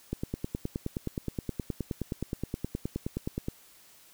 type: click train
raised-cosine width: 3 ms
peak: -18 dBFS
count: 33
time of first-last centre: 0.13-3.484 s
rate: 9.54 Hz
effects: white hiss -57 dBFS RMS until 4.13 s